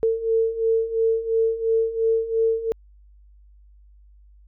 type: beating tone pair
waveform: sine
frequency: 448.6 / 451.5 Hz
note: A4 / A4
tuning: +34 / +45 cents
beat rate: 2.9 Hz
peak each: -24 / -20 dBFS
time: 0.03-2.72 s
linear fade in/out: 0 ms
effects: added 50 Hz sine -48 dBFS peak until 4.47 s